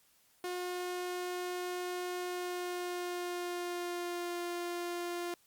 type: tone with pitch glide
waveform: sawtooth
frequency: 359.2 to 349 Hz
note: F4 to F4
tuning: +49 to -1 cents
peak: -32 dBFS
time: 0.44-5.34 s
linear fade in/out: 2 ms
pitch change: -50 cents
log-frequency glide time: 2.19-4.4 s
effects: white hiss -68 dBFS RMS until 5.46 s + Opus 48 kbps